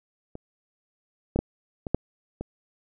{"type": "clicks", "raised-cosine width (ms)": 2, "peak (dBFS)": [-24, -11, -10, -18, -7, -19], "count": 6, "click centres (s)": [0.354, 1.36, 1.39, 1.868, 1.946, 2.41], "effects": []}